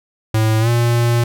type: tone with pitch glide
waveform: square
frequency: 110 to 118.58 Hz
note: A2 to A#2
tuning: 0 to +30 cents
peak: -13 dBFS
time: 0.34-1.24 s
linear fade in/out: 5 ms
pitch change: +130 cents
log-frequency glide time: 0.6-0.69 s
effects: none